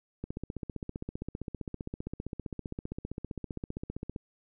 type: click train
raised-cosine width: 3 ms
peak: -23 dBFS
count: 61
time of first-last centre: 0.24-4.162 s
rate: 15.3 Hz
effects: none